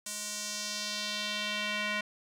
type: tone with band-pass filter sweep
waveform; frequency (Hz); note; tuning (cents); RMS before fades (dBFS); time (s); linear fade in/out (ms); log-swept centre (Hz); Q
square; 209.2; G#3; +13; -35; 0.06-2.01; 5; 8200 to 2200; 1.7
effects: none